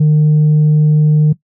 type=tone; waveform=sine; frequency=152.1 Hz; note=D#3; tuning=39 cents flat; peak=-4 dBFS; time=0-1.33 s; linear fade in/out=10 ms; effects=noise-tail reverb RT60 0.1 s tail -18 dB re dry + tanh soft clip ceiling -5 dBFS